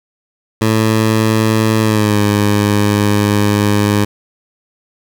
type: tone with pitch glide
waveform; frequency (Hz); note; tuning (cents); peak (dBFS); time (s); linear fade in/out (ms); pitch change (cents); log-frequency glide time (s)
15% pulse; 110 to 103.23; A2 to G#2; 0 to -10; -4; 0.61-4.05; 10; -110; 1.81-2.21
effects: 7-bit